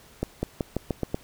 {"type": "accelerating click train", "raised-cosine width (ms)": 2, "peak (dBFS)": -12, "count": 7, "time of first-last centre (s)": [0.23, 1.145], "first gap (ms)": 200, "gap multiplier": 0.89, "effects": ["pink hiss -53 dBFS RMS until 1.23 s"]}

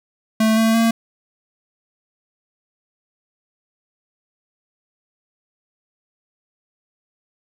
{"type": "tone with pitch steps", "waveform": "square", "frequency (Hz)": [220, 223.8, 227.8], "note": ["A3", "A3", "A#3"], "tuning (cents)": [0, 30, -40], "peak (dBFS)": -14, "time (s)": [0.4, 0.91], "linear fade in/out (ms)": 5, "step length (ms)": 170, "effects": []}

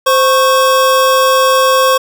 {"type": "tone pair together", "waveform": "square", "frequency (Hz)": [520.4, 1101], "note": ["C5", "C#6"], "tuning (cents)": [-9, -12], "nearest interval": "octave + minor second", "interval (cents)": 1297, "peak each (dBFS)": -11, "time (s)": [0.06, 1.98], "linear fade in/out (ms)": 10, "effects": []}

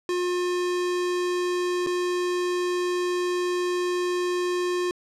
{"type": "tone with dropouts", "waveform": "square", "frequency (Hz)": 357.2, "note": "F4", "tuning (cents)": 39, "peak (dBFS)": -24, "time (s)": [0.09, 4.91], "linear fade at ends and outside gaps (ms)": 1, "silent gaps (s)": [1.864, 1.87], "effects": ["low-pass 8000 Hz 12 dB/octave"]}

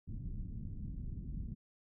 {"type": "low-pass noise", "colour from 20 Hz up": "pink", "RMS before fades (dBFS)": -42, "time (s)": [0.07, 1.55], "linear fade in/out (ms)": 20, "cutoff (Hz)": 210, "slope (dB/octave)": 24, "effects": []}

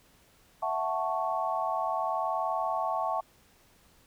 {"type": "chord", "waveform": "sine", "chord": "F# minor seventh", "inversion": "third", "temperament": "equal", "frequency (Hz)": [659.3, 740, 880, 1108.7], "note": ["E5", "F#5", "A5", "C#6"], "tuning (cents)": [0, 0, 0, 0], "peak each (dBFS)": -33, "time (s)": [0.62, 3.21], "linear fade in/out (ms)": 10, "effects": ["pink hiss -62 dBFS RMS until 4.06 s"]}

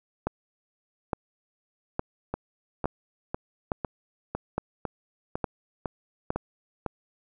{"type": "two click trains", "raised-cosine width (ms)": 1, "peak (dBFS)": [-15, -12], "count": [10, 8], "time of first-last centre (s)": [[2.34, 6.863], [0.27, 6.304]], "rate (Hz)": [1.99, 1.16], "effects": []}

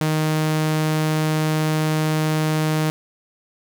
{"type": "tone", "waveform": "sawtooth", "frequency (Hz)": 155.6, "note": "D#3", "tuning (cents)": 0, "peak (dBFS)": -14, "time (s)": [0.01, 2.9], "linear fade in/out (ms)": 0, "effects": []}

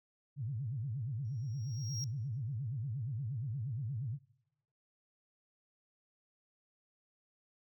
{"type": "tone with vibrato", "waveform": "sine", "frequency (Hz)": 123.7, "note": "B2", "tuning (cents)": 3, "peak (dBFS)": -35, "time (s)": [0.36, 4.19], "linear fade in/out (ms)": 50, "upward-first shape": "sine", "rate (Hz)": 8.5, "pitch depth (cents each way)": 290}
{"type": "tone with exponential growth", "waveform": "triangle", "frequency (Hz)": 5610, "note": "F8", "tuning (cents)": 7, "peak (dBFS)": -35, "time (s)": [1.25, 2.04], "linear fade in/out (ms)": 0, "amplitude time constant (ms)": 170}
{"effects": ["noise-tail reverb RT60 1.0 s tail -25 dB re dry", "tanh soft clip ceiling -25 dBFS"]}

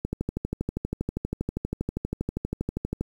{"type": "click train", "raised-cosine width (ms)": 3, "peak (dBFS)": -14, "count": 38, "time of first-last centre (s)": [0.05, 3.01], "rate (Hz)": 12.5, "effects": ["8-bit"]}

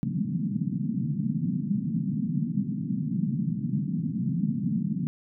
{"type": "band-pass noise", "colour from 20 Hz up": "pink", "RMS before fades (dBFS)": -28, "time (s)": [0.03, 5.07], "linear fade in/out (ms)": 0, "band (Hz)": [140, 240], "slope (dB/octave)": 48, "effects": []}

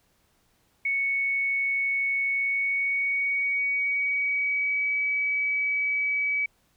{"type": "tone with pitch glide", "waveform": "sine", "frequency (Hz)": [2217, 2281], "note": ["C#7", "C#7"], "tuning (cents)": [0, 49], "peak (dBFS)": -23, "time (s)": [0.85, 6.46], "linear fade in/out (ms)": 5, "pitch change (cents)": 49, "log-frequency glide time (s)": [2.31, 4.97], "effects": ["pink hiss -67 dBFS RMS until 6.76 s"]}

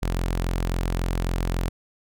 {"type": "tone", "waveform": "sawtooth", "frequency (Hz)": 43.65, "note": "F1", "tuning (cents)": 0, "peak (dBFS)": -19, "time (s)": [0.02, 1.69], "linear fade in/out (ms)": 10, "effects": []}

